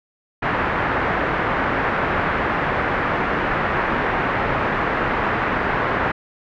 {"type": "low-pass noise", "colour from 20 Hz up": "white", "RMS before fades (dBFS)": -21, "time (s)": [0.42, 6.12], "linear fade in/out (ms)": 10, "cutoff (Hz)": 1800, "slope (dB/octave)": 24, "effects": []}